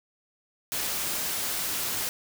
white noise, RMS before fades -30 dBFS, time 0.72-2.09 s, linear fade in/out 0 ms, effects none

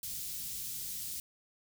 white band-stop noise, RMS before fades -40 dBFS, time 0.03-1.2 s, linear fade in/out 2 ms, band 170 to 4400 Hz, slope 12 dB/octave, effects none

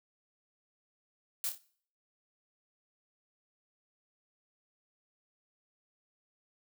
blue noise with echo, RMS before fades -34 dBFS, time 1.44-1.49 s, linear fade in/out 0 ms, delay 29 ms, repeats 3, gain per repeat -7 dB, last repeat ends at 1.577 s, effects noise-tail reverb RT60 0.5 s tail -19 dB re dry

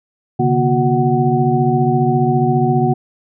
sine tone cluster, 132.3 / 147 / 239.6 / 365.1 / 746 Hz, C3 / D3 / A#3 / F#4 / F#5, +20 / +2 / +48 / -23 / +14 cents, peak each -18 dBFS, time 0.39-2.94 s, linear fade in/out 10 ms, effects none

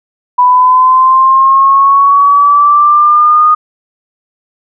sine linear sweep, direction up, 987.8 to 1234 Hz, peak -3 dBFS, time 0.38-3.55 s, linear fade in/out 10 ms, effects none

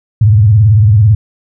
sine tone with vibrato, 106 Hz, G#2, 36 cents sharp, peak -3 dBFS, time 0.21-1.15 s, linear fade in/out 5 ms, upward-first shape sine, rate 18 Hz, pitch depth 170 cents each way, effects none

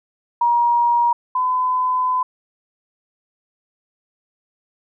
sine tone pair in turn, 950 / 1011.4 Hz, A#5 / B5, +33 / +41 cents, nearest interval minor second, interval 108 cents, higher second, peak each -13 / -16 dBFS, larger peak first, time 0.41-1.13 / 1.35-2.23 s, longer second, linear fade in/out 5 ms, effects none

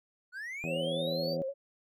triangle linear sweep, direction up, 1427 to 4771 Hz, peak -36 dBFS, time 0.32-1.37 s, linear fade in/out 50 ms
harmonic tone, 82.41 Hz, E2, in tune, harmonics 2 / 3 / 4 / 5 / 6 / 7 / 8 / 9, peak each -37 / -41 / -43 / -45 / -47 / -48 / -49 / -50 dBFS, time 0.64-1.42 s, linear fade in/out 0 ms
sine tone with vibrato, 542 Hz, C#5, 39 cents flat, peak -32 dBFS, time 0.66-1.54 s, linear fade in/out 50 ms, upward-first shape square, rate 9.7 Hz, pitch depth 42 cents each way
effects none

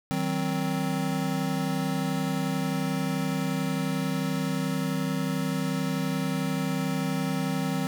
square chord, C diminished, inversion first, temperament just, 156.98 / 188.37 / 261.6 Hz, Eb3 / Gb3 / C4, +16 / +31 / 0 cents, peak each -31 dBFS, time 0.11-7.87 s, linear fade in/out 0 ms, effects none

